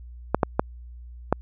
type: clicks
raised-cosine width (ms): 1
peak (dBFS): -4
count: 4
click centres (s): 0.346 / 0.432 / 0.595 / 1.326
effects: added 60 Hz sine -39 dBFS peak until 1.41 s